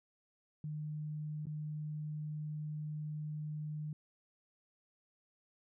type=tone with dropouts; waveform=sine; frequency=151.8 Hz; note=D#3; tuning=42 cents flat; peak=-38 dBFS; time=0.64-3.93 s; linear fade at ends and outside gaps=2 ms; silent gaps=1.456-1.468 s; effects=none